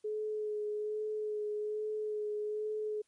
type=tone with vibrato; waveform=sine; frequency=424.5 Hz; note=G#4; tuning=38 cents sharp; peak=-33 dBFS; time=0.04-3.02 s; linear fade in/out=10 ms; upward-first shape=sine; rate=1.2 Hz; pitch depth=18 cents each way; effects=white hiss -75 dBFS RMS until 3.07 s + MP3 48 kbps